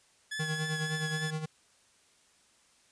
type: tone with vibrato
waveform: sawtooth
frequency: 1707 Hz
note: G#6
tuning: 47 cents sharp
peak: -31 dBFS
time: 0.31-1.31 s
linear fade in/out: 10 ms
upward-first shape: triangle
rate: 3.5 Hz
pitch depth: 31 cents each way
type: tone with tremolo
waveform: square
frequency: 156.1 Hz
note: D#3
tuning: 6 cents sharp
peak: -31 dBFS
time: 0.39-1.46 s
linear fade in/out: 10 ms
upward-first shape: sine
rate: 9.6 Hz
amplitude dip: 65%
effects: white hiss -65 dBFS RMS until 2.91 s + resampled to 22050 Hz